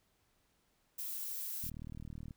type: noise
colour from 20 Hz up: violet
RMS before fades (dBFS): -41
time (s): 0.98-1.7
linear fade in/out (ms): 10
type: click train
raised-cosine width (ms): 5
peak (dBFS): -34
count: 27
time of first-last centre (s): 1.64-2.308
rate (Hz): 38.9
effects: pink hiss -75 dBFS RMS until 2.36 s